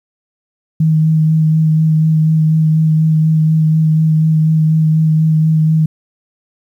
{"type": "tone with vibrato", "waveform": "sine", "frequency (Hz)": 157.6, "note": "D#3", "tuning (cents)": 23, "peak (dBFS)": -8, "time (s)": [0.8, 5.86], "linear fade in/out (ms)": 5, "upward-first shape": "sine", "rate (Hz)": 4.1, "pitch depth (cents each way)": 15, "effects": ["8-bit"]}